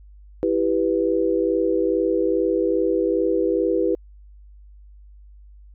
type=chord; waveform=sine; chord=E minor; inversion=none; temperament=equal; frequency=329.6 / 392 / 493.9 Hz; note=E4 / G4 / B4; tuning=0 / 0 / 0 cents; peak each=-22 dBFS; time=0.43-3.95 s; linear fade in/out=0 ms; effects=added 50 Hz sine -43 dBFS peak until 5.74 s